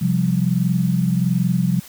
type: chord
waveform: sine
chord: C suspended fourth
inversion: none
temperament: equal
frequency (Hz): 130.81 / 174.61 / 196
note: C3 / F3 / G3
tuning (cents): 0 / 0 / 0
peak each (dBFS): -21 / -18 / -22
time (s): 0.01-1.8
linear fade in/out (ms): 10
effects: white hiss -42 dBFS RMS until 1.88 s